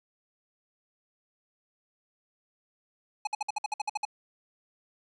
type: tone bursts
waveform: square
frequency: 844 Hz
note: G#5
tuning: 28 cents sharp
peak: -28 dBFS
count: 11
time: 3.25-4.052 s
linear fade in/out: 5 ms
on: 22 ms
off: 56 ms
effects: resampled to 22050 Hz